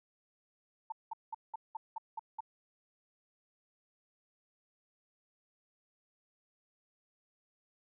sine tone bursts, 893 Hz, A5, 25 cents sharp, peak -36 dBFS, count 8, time 0.9-2.406 s, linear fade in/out 5 ms, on 22 ms, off 190 ms, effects none

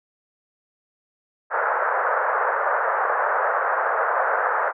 white band-pass noise, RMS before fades -22 dBFS, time 1.5-4.73 s, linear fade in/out 50 ms, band 480 to 1600 Hz, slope 48 dB/octave, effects none

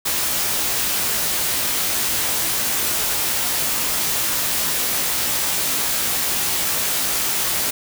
white noise with comb filter, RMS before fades -21 dBFS, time 0.05-7.71 s, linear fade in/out 10 ms, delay 18 ms, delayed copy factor +0.6, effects none

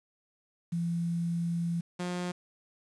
sine / sawtooth tone pair in turn, 170 / 178.23 Hz, F3 / F3, -46 / +35 cents, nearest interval minor second, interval 81 cents, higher second, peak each -28 dBFS, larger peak neither, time 0.72-1.81 / 1.99-2.32 s, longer first, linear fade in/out 10 ms, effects resampled to 22050 Hz + 9-bit

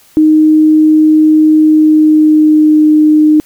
sine tone with pitch glide, 310 to 305.9 Hz, D#4 to D#4, -6 to -29 cents, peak -3 dBFS, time 0.17-3.4 s, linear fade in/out 0 ms, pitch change -23 cents, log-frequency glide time 1.59-2.91 s, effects white hiss -45 dBFS RMS until 3.45 s

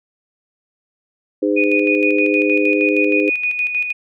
harmonic tone, 102.1 Hz, G#2, 29 cents flat, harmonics 3 / 4 / 5, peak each -17 / -19 / -20 dBFS, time 1.42-3.3 s, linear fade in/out 10 ms
sine tone with tremolo, 2472 Hz, D#7, 12 cents flat, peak -15 dBFS, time 1.56-3.93 s, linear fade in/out 20 ms, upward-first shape square, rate 6.4 Hz, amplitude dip 50%
effects none

